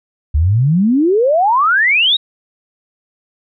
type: exponential sweep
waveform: sine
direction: up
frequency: 69.3 to 3873 Hz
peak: -9 dBFS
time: 0.34-2.17 s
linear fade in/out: 10 ms
effects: none

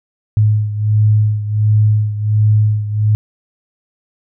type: beating tone pair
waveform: sine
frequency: 106.2 / 107.6 Hz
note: G#2 / A2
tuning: +39 / -38 cents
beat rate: 1.4 Hz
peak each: -11 / -16 dBFS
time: 0.37-3.15 s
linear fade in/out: 0 ms
effects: none

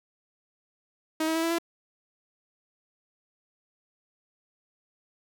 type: tone with pitch steps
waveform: sawtooth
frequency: 316.2 / 321.4 / 326.6 / 331.9 / 337.3 Hz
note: D#4 / E4 / E4 / E4 / E4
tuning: +28 / -44 / -16 / +12 / +40 cents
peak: -21 dBFS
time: 1.2-1.585 s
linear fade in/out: 5 ms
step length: 77 ms
effects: none

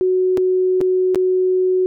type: tone with dropouts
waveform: sine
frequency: 370 Hz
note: F#4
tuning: in tune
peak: -13 dBFS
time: 0.01-1.86 s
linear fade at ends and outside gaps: 0 ms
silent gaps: 0.373-0.379 / 0.806-0.813 / 1.147-1.157 s
effects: none

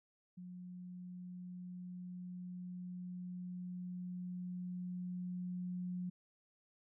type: tone with level ramp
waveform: sine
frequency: 180 Hz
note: F#3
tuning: 47 cents flat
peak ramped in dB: -47 to -38 dBFS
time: 0.37-6.1 s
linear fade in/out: 10 ms
effects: none

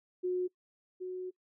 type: tone pair in turn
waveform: sine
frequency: 363.4 / 367.6 Hz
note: F#4 / F#4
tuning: -31 / -11 cents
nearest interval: unison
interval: 20 cents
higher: second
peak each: -29 / -36 dBFS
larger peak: first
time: 0.23-0.48 / 1-1.31 s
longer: second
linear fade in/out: 20 ms
effects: noise-tail reverb RT60 0.1 s tail -22 dB re dry

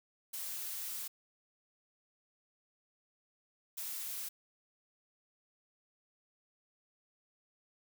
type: noise bursts at uneven times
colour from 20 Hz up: blue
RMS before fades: -41 dBFS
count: 2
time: 0.33-1.08 / 3.77-4.29 s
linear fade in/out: 10 ms
effects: none

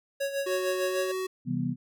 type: tone with tremolo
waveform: square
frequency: 554.4 Hz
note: C#5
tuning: in tune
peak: -27 dBFS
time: 0.2-1.12 s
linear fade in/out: 10 ms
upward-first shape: sine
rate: 6.6 Hz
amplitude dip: 65%
type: tone with pitch glide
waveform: square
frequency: 370 to 374.5 Hz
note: F#4 to F#4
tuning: 0 to +21 cents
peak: -30 dBFS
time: 0.46-1.27 s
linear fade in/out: 10 ms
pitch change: +21 cents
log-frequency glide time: 0.89-0.98 s
type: chord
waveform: sine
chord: C major seventh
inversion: none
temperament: just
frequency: 130.81 / 163.52 / 196.22 / 245.3 Hz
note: C3 / E3 / G3 / B3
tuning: 0 / -14 / +2 / -12 cents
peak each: -33 / -32 / -35 / -30 dBFS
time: 1.45-1.76 s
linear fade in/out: 50 ms
effects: none

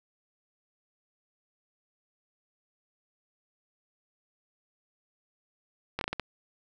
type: slowing click train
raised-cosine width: 0.3 ms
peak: -15 dBFS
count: 6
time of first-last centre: 5.99-6.197 s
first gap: 22 ms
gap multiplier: 1.32
effects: none

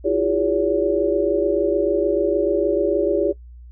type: tone cluster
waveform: sine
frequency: 330.1 / 356.8 / 406.6 / 568 Hz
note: E4 / F4 / G#4 / C#5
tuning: +2 / +37 / -37 / +42 cents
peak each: -23 / -23 / -21 / -21 dBFS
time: 0.04-3.33 s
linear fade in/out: 20 ms
effects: noise-tail reverb RT60 0.1 s tail -19 dB re dry + added 60 Hz sine -38 dBFS peak until 3.71 s

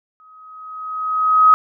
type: tone with exponential growth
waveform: sine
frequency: 1265 Hz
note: D#6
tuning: 28 cents sharp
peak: -5 dBFS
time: 0.2-1.54 s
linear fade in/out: 0 ms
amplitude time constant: 290 ms
effects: none

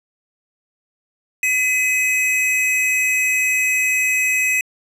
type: tone pair together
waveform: square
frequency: 2018 / 2542 Hz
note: B6 / D#7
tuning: +37 / +36 cents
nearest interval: major third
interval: 399 cents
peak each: -23 / -17 dBFS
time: 1.43-4.61 s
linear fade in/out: 2 ms
effects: low-pass 12000 Hz 12 dB/octave

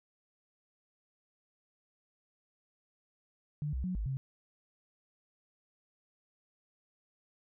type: tone with pitch steps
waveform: sine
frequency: 148.3 / 64.1 / 183 / 52.9 / 133.9 Hz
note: D3 / C2 / F#3 / G#1 / C3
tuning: +17 / -35 / -19 / +33 / +40 cents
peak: -32 dBFS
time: 3.62-4.17 s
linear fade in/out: 0 ms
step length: 110 ms
effects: none

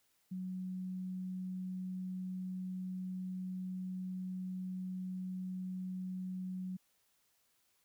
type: tone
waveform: sine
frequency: 185 Hz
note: F#3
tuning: in tune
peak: -38 dBFS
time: 0.31-6.77 s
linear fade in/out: 10 ms
effects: white hiss -75 dBFS RMS until 7.84 s

